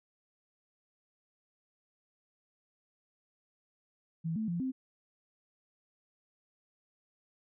sine tone with pitch steps, 163.4 / 219.2 / 172.1 / 261 Hz, E3 / A3 / F3 / C4, -15 / -6 / -25 / -4 cents, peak -31 dBFS, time 4.24-4.72 s, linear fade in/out 20 ms, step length 120 ms, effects none

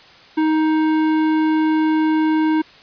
sine tone with tanh clipping, 313.2 Hz, D#4, 11 cents sharp, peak -16 dBFS, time 0.37-2.62 s, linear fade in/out 10 ms, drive 15 dB, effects white hiss -45 dBFS RMS until 2.82 s + resampled to 11025 Hz

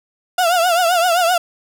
35% pulse tone with vibrato, 698.5 Hz, F5, in tune, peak -11 dBFS, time 0.38-1.38 s, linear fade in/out 5 ms, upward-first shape triangle, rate 7.7 Hz, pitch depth 120 cents each way, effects none

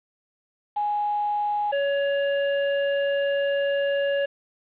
sine / square tone pair in turn, 830.6 / 561.2 Hz, G#5 / C#5, 0 / +21 cents, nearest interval perfect fifth, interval 679 cents, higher first, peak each -22 dBFS, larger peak neither, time 0.76-1.72 / 1.72-4.26 s, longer second, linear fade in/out 10 ms, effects resampled to 8000 Hz + 8-bit

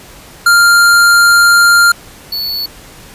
square tone pair in turn, 1396.9 / 4435 Hz, F6 / C#8, 0 / 0 cents, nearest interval octave + minor sixth, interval 2000 cents, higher second, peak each -5 / -16 dBFS, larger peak first, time 0.46-1.92 / 2.32-2.66 s, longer first, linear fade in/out 5 ms, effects pink hiss -36 dBFS RMS until 3.14 s + resampled to 32000 Hz

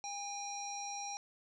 square tone with low-pass filter, 810 Hz, G#5, 43 cents flat, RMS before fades -42 dBFS, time 0.04-1.17 s, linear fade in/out 0 ms, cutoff 5600 Hz, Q 6.4, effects none

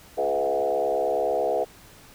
sine tone with frequency modulation, 570 Hz, C#5, 48 cents sharp, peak -21 dBFS, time 0.17-1.65 s, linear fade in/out 20 ms, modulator 69 Hz, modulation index 2.5, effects pink hiss -50 dBFS RMS until 2.14 s

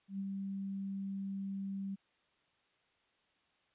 sine tone with ADSR envelope, 195.5 Hz, G3, 4 cents flat, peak -35 dBFS, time 0.08-1.96 s, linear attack 110 ms, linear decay 44 ms, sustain -2 dB, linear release 20 ms, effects white hiss -74 dBFS RMS until 3.74 s + resampled to 8000 Hz

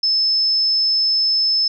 sine tone, 5240 Hz, E8, 11 cents flat, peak -14 dBFS, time 0.03-1.68 s, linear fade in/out 5 ms, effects none

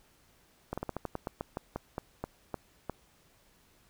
slowing click train, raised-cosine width 1 ms, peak -20 dBFS, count 15, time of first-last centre 0.73-2.897 s, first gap 46 ms, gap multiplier 1.17, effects pink hiss -65 dBFS RMS until 3.89 s

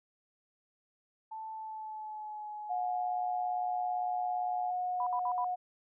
sine tone with pitch glide, 880 to 843.7 Hz, A5 to G#5, 0 to +27 cents, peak -39 dBFS, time 1.31-4.71 s, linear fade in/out 10 ms, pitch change -73 cents, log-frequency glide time 1.52-2.49 s
sine tone, 726 Hz, F#5, 33 cents flat, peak -31 dBFS, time 2.69-5.56 s, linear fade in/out 20 ms
sine tone bursts, 989 Hz, B5, 2 cents sharp, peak -32 dBFS, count 4, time 5-5.445 s, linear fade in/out 2 ms, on 67 ms, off 59 ms
effects none

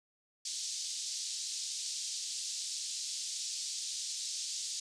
pink band-pass noise, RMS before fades -39 dBFS, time 0.45-4.8 s, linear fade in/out 5 ms, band 4300 to 7900 Hz, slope 24 dB/octave, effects resampled to 22050 Hz

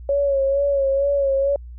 sine tone with vibrato, 554.4 Hz, C#5, in tune, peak -16 dBFS, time 0.09-1.56 s, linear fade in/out 2 ms, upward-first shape sine, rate 2.2 Hz, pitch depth 41 cents each way, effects added 60 Hz sine -34 dBFS peak until 1.78 s

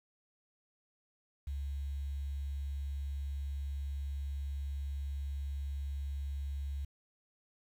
sine tone with quantisation, 70 Hz, C#2, 18 cents sharp, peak -35 dBFS, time 1.47-6.85 s, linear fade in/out 5 ms, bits 10, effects none

